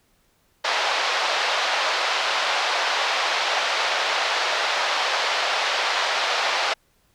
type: band-pass noise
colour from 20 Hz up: pink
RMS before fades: -23 dBFS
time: 0.64-6.74 s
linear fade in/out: 10 ms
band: 610 to 4900 Hz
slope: 24 dB/octave
effects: pink hiss -64 dBFS RMS until 7.14 s

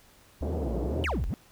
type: tone with vibrato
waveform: triangle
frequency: 68 Hz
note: C#2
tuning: 33 cents flat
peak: -28 dBFS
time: 0.41-1.24 s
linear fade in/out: 0 ms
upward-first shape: sine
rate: 2.1 Hz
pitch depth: 290 cents each way
type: band-pass noise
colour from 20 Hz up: white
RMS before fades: -33 dBFS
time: 0.42-1.05 s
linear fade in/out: 5 ms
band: 110 to 540 Hz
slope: 24 dB/octave
type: exponential two-way sweep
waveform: triangle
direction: down then up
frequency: 3136 to 32.7 to 288.4 Hz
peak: -26 dBFS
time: 1.04-1.34 s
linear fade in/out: 0 ms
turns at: 1.27 s
effects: pink hiss -58 dBFS RMS until 1.51 s

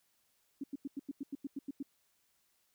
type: tone bursts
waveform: sine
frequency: 277.9 Hz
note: C#4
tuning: 4 cents sharp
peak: -36 dBFS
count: 11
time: 0.61-1.828 s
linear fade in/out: 5 ms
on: 28 ms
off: 91 ms
effects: white hiss -75 dBFS RMS until 2.74 s

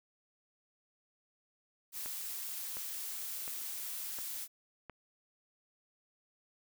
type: noise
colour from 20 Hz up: blue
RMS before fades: -41 dBFS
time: 1.92-4.48 s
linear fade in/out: 50 ms
type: click train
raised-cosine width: 0.5 ms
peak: -31 dBFS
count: 5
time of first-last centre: 2.06-4.897 s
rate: 1.41 Hz
effects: none

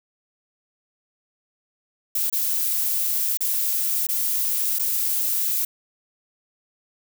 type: noise with dropouts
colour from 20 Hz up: violet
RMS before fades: -23 dBFS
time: 2.15-5.65 s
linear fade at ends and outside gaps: 5 ms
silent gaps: 2.3-2.326 / 3.373-3.406 / 4.069-4.088 / 4.787-4.794 s
effects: none

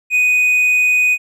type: tone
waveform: triangle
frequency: 2489 Hz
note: D#7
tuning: in tune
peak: -9 dBFS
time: 0.1-1.18 s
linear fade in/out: 50 ms
effects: none

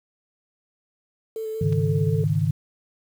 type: tone with vibrato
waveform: sine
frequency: 440 Hz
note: A4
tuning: in tune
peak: -27 dBFS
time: 1.36-2.24 s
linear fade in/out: 2 ms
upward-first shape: square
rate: 5.4 Hz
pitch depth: 12 cents each way
type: chord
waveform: sine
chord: Ab suspended fourth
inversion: none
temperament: equal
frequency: 103.83 / 138.59 / 155.56 Hz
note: Ab2 / Db3 / Eb3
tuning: 0 / 0 / 0 cents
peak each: -24 / -25 / -22 dBFS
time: 1.61-2.51 s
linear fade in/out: 5 ms
type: clicks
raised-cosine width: 0.2 ms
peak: -27 dBFS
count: 2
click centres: 1.725 / 1.73 s
effects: 8-bit

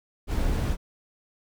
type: noise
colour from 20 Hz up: brown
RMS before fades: -25 dBFS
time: 0.27-0.77 s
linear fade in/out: 50 ms
effects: none

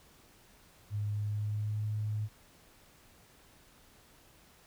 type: tone with pitch glide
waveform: sine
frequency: 103.83 to 106.56 Hz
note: G#2 to G#2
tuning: 0 to +45 cents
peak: -31 dBFS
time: 0.9-2.29 s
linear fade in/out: 50 ms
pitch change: +45 cents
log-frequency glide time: 1.1-1.85 s
effects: pink hiss -61 dBFS RMS until 4.66 s

